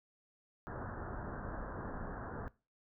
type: low-pass noise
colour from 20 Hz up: pink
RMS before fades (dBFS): -43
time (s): 0.67-2.48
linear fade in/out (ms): 0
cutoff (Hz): 1700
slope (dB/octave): 96
effects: noise-tail reverb RT60 0.3 s tail -20 dB re dry